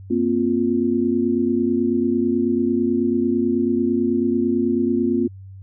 sine chord, Bb suspended second, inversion none, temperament just, 233.1 / 262.2 / 349.6 Hz, Bb3 / C4 / F4, 0 / +4 / +2 cents, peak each -21 dBFS, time 0.1-5.28 s, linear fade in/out 10 ms, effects added 96 Hz sine -36 dBFS peak until 5.62 s

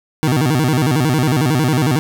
25% pulse tone with vibrato, 140 Hz, C#3, 18 cents sharp, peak -9 dBFS, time 0.23-1.99 s, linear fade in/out 0 ms, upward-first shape square, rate 11 Hz, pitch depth 200 cents each way, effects none

